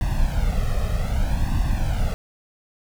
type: noise with flanger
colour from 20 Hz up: brown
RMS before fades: -21 dBFS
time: 0.01-2.14 s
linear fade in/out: 0 ms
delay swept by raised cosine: 1.1 to 1.61 ms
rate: 0.64 Hz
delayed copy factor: +1
effects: none